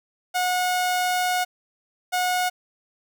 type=tone pair in turn; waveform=sawtooth; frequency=727 / 727 Hz; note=F#5 / F#5; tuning=-31 / -31 cents; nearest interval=unison; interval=0 cents; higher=neither; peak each=-17 dBFS; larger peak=neither; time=0.34-1.45 / 2.12-2.5 s; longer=first; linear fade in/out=20 ms; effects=none